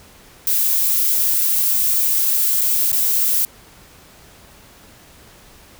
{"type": "noise with dropouts", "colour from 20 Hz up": "violet", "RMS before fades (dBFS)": -17, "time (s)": [0.47, 3.45], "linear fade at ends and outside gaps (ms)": 1, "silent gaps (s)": [[2.61, 2.614], [2.917, 2.928]], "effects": ["pink hiss -46 dBFS RMS until 5.79 s"]}